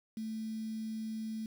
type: tone with quantisation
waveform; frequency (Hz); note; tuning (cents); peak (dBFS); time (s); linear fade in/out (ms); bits
sine; 220; A3; 0; -36; 0.17-1.46; 2; 9
effects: none